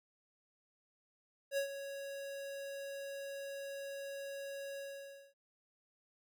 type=tone with ADSR envelope; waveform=square; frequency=554.4 Hz; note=C#5; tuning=in tune; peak=-32 dBFS; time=1.51-5.34 s; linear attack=64 ms; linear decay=99 ms; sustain=-11 dB; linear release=560 ms; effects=none